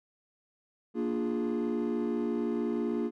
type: chord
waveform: triangle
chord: Bb dominant seventh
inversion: none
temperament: equal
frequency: 233.1 / 293.7 / 349.2 / 415.3 Hz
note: Bb3 / D4 / F4 / Ab4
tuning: 0 / 0 / 0 / 0 cents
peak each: -29 / -33 / -31 / -33 dBFS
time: 0.94-3.11 s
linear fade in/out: 50 ms
effects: tanh soft clip ceiling -21 dBFS